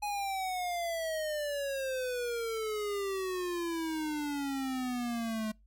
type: exponential sweep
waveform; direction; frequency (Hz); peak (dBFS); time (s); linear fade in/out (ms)
square; down; 837 to 214.1; -33; 0.02-5.52; 10
effects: noise-tail reverb RT60 0.2 s tail -25 dB re dry + added 50 Hz sine -59 dBFS peak until 5.66 s